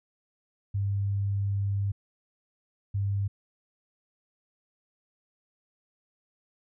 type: tone bursts at uneven times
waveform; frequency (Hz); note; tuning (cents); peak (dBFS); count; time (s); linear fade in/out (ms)
sine; 99.7; G2; +30; -25; 2; 0.74-1.92 / 2.94-3.28; 10
effects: none